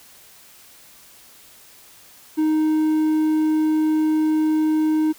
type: tone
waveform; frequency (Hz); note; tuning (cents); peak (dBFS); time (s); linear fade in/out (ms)
triangle; 311.1; D#4; 0; -14; 2.37-5.13; 20
effects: white hiss -48 dBFS RMS until 5.18 s